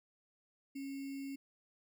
sine tone with sample-and-hold, 274.4 Hz, C#4, 17 cents flat, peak -40 dBFS, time 0.75-1.36 s, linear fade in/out 10 ms, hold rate 2450 Hz, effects none

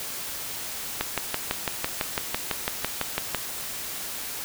click train, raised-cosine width 0.3 ms, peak -8 dBFS, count 15, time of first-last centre 1.01-3.347 s, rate 5.99 Hz, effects white hiss -34 dBFS RMS until 4.44 s

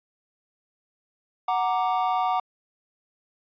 triangle chord, Gb augmented, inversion none, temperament equal, 740 / 932.3 / 1174.7 Hz, Gb5 / Bb5 / D6, 0 / 0 / 0 cents, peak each -22 / -26 / -26 dBFS, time 1.48-2.4 s, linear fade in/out 5 ms, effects resampled to 11025 Hz

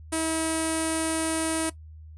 sawtooth tone with low-pass filter, 321.9 Hz, E4, 41 cents flat, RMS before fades -27 dBFS, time 0.12-1.7 s, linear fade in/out 10 ms, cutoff 9400 Hz, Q 8.8, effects noise-tail reverb RT60 0.1 s tail -17 dB re dry + added 78 Hz sine -42 dBFS peak until 2.17 s

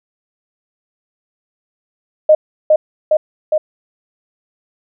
sine tone with echo, 617 Hz, D#5, 15 cents flat, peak -4 dBFS, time 2.29-2.35 s, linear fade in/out 5 ms, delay 410 ms, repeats 3, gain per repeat -2 dB, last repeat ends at 3.58 s, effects none

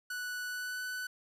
45% pulse tone with pitch glide, 1480 to 1496.3 Hz, F#6 to F#6, 0 to +19 cents, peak -36 dBFS, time 0.1-1.07 s, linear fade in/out 5 ms, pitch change +19 cents, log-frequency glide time 0.47-0.82 s, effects none

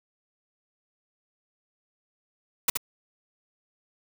white noise with echo, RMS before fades -21 dBFS, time 2.68-2.7 s, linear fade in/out 5 ms, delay 73 ms, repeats 1, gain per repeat -5 dB, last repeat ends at 2.773 s, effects none

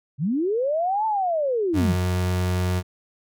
sine linear two-way sweep, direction up then down, 123.47 to 894 to 131.4 Hz, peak -20 dBFS, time 0.18-1.96 s, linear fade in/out 50 ms, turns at 1.06 s
35% pulse tone, 90.8 Hz, F#2, 32 cents flat, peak -19 dBFS, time 1.73-2.83 s, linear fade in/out 50 ms
effects none

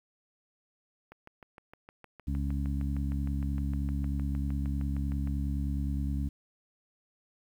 click train, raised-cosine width 0.5 ms, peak -33 dBFS, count 28, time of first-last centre 1.12-5.274 s, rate 6.5 Hz
harmonic tone, 69.7 Hz, C#2, 10 cents sharp, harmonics 1 / 2 / 3 / 4, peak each -30 / -36 / -38 / -39 dBFS, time 2.27-6.29 s, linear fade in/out 10 ms
effects 10-bit

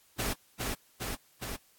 pink noise with echo, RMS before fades -32 dBFS, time 0.18-0.34 s, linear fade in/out 20 ms, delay 410 ms, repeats 3, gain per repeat -2 dB, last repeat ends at 1.57 s, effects white hiss -64 dBFS RMS until 1.78 s + AAC 64 kbps

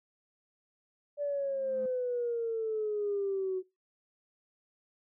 sine exponential sweep, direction down, 584 to 369 Hz, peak -29 dBFS, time 1.17-3.63 s, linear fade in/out 50 ms
triangle tone with exponential growth, 214.1 Hz, A3, 47 cents flat, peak -38 dBFS, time 1.3-1.86 s, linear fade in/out 2 ms, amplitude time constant 120 ms
effects noise-tail reverb RT60 0.2 s tail -21 dB re dry + tanh soft clip ceiling -23 dBFS

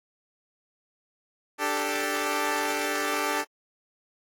10% pulse chord, D suspended fourth, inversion none, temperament equal, 293.7 / 392 / 440 Hz, D4 / G4 / A4, 0 / 0 / 0 cents, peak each -22 dBFS, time 1.58-3.45 s, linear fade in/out 50 ms, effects AAC 64 kbps

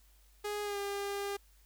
sawtooth tone with pitch glide, 414.9 to 401.5 Hz, G#4 to G4, -2 to +41 cents, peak -31 dBFS, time 0.44-1.37 s, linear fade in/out 10 ms, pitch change -57 cents, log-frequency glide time 0.63-0.78 s, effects added 50 Hz sine -61 dBFS peak until 1.65 s + white hiss -68 dBFS RMS until 1.65 s

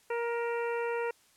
harmonic tone with a mistuned harmonic, 470 Hz, A#4, 14 cents sharp, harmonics 1 / 2 / 3 / 4 / 5 / 6, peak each -31 / -37 / -41 / -43 / -45 / -47 dBFS, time 0.1-1.11 s, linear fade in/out 5 ms, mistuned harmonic 6, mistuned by -55 cents, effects white hiss -64 dBFS RMS until 1.36 s + low-pass 11000 Hz 12 dB/octave

